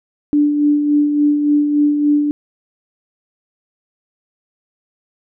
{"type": "tone with tremolo", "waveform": "sine", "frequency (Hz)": 293.7, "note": "D4", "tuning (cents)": 0, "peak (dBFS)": -9, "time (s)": [0.33, 2.31], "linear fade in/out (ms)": 0, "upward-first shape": "sine", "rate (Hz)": 3.5, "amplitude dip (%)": 45, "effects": []}